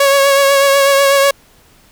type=tone with vibrato; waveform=sawtooth; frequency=554.4 Hz; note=C#5; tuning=in tune; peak=-4 dBFS; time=0-1.31 s; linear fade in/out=5 ms; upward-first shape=triangle; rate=8.1 Hz; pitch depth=29 cents each way; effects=pink hiss -48 dBFS RMS until 1.91 s